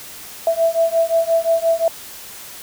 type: beating tone pair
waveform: sine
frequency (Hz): 659.3 / 665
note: E5 / E5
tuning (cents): 0 / +15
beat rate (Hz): 5.7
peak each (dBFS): -17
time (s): 0.47-1.88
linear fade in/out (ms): 2
effects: white hiss -36 dBFS RMS until 2.62 s